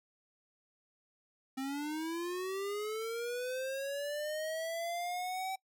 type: linear sweep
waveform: square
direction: up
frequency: 261.6 to 769 Hz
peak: -36 dBFS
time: 1.57-5.56 s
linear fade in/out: 10 ms
effects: noise-tail reverb RT60 0.1 s tail -23 dB re dry

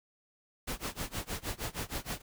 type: noise with tremolo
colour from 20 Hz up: pink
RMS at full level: -35 dBFS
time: 0.67-2.22 s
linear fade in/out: 10 ms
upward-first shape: sine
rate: 6.4 Hz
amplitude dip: 95%
effects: none

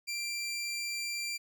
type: tone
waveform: 20% pulse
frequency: 2362 Hz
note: D7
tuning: 9 cents sharp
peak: -29 dBFS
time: 0.07-1.38 s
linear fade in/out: 20 ms
effects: none

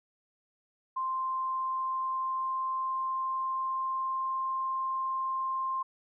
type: tone with pitch glide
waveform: sine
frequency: 1046.5 to 1054.4 Hz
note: C6 to C6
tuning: 0 to +13 cents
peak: -29 dBFS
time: 0.96-5.83 s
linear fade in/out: 10 ms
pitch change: +13 cents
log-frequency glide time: 1.37-4.43 s
effects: none

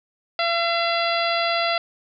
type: harmonic tone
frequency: 679 Hz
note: F5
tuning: 49 cents flat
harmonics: 1 / 2 / 3 / 4 / 5 / 6 / 7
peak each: -23 / -26 / -28 / -29 / -30 / -31 / -31 dBFS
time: 0.39-1.78 s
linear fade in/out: 2 ms
effects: none

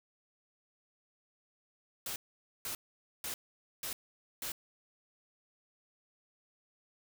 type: noise bursts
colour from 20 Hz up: white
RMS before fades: -39 dBFS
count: 5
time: 2.06-4.52 s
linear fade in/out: 2 ms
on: 100 ms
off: 490 ms
effects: none

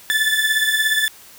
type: beating tone pair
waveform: 30% pulse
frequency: 1739 / 1756 Hz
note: A6 / A6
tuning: -21 / -4 cents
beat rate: 17 Hz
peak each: -16 / -17 dBFS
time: 0.1-1.08 s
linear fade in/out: 0 ms
effects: white hiss -44 dBFS RMS until 1.38 s

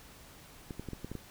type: clicks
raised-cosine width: 3 ms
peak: -26 dBFS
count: 7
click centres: 0.708 / 0.796 / 0.887 / 0.933 / 1.046 / 1.116 / 1.153 s
effects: pink hiss -54 dBFS RMS until 1.3 s

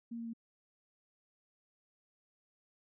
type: tone with pitch steps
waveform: sine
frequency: 233.1 / 231.2 / 229.4 Hz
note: A#3 / A#3 / A#3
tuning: 0 / -14 / -28 cents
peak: -39 dBFS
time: 0.11-0.335 s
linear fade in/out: 10 ms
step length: 75 ms
effects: none

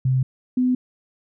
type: tone pair in turn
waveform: sine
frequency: 130 / 252 Hz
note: C3 / B3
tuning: -11 / +35 cents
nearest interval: major seventh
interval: 1146 cents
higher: second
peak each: -16 dBFS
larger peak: neither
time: 0.05-0.23 / 0.57-0.75 s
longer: neither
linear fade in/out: 5 ms
effects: none

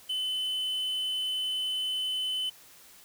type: tone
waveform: triangle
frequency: 3030 Hz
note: F#7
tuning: 40 cents sharp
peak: -27 dBFS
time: 0.09-2.5 s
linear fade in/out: 10 ms
effects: white hiss -54 dBFS RMS until 3.04 s

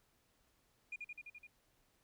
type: tone with echo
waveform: sine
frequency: 2428 Hz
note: D#7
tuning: 43 cents flat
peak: -40 dBFS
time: 0.92-0.96 s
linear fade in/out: 5 ms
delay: 85 ms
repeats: 6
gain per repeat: -2 dB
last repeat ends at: 1.47 s
effects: tanh soft clip ceiling -37 dBFS + pink hiss -75 dBFS RMS until 2.03 s

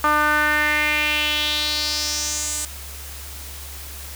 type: tone with band-pass filter sweep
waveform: sawtooth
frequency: 300 Hz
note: D4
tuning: 37 cents sharp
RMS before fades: -21 dBFS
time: 0.04-2.65 s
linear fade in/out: 2 ms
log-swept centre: 1200 to 8300 Hz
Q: 3.7
effects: added 70 Hz sine -36 dBFS peak until 4.15 s + white hiss -37 dBFS RMS until 4.15 s

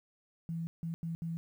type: tone bursts at uneven times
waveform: sine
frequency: 165.8 Hz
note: E3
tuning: 10 cents sharp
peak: -34 dBFS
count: 4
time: 0.49-0.67 / 0.83-0.94 / 1.03-1.15 / 1.22-1.37 s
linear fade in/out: 0 ms
effects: 11-bit

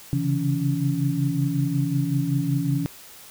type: tone cluster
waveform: sine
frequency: 134.9 / 140.3 / 164.9 / 281.4 Hz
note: C#3 / C#3 / E3 / C#4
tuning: -47 / +21 / +1 / +26 cents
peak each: -26 dBFS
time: 0.13-2.86 s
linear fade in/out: 0 ms
effects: white hiss -45 dBFS RMS until 3.3 s

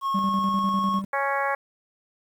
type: tone with pitch glide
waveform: triangle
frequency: 1089 to 1095.9 Hz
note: C#6 to C#6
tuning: -31 to -20 cents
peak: -21 dBFS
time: 0.01-1.02 s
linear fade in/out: 50 ms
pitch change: +11 cents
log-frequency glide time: 0.15-0.76 s
type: tone with tremolo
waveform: triangle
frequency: 196 Hz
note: G3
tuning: in tune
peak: -21 dBFS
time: 0.14-1.05 s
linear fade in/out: 10 ms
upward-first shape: square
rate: 10 Hz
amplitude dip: 50%
type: harmonic tone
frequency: 277.2 Hz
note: C#4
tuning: in tune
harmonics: 2 / 3 / 4 / 5 / 6 / 7 / 8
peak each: -29 / -28 / -28 / -34 / -30 / -34 / -36 dBFS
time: 1.13-1.55 s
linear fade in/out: 5 ms
effects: 9-bit

